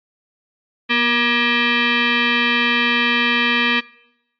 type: tone with frequency modulation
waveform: sine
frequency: 241.1 Hz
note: B3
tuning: 41 cents flat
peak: -14 dBFS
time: 0.89-3.81 s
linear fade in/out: 20 ms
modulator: 714 Hz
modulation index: 4.3
effects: noise-tail reverb RT60 0.9 s tail -24 dB re dry + AAC 64 kbps